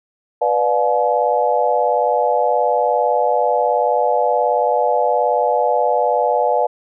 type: chord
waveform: sine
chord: B diminished seventh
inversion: none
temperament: just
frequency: 493.9 / 592.7 / 711.2 / 853.4 Hz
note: B4 / D5 / F5 / Ab5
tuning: 0 / +16 / +31 / +47 cents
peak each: -19 dBFS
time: 0.41-6.67 s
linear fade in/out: 10 ms
effects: none